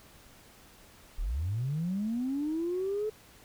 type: linear sweep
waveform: sine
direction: up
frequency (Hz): 30.87 to 435.8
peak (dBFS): -28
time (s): 1.18-3.1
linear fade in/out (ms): 10
effects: tanh soft clip ceiling -24 dBFS + pink hiss -56 dBFS RMS until 3.44 s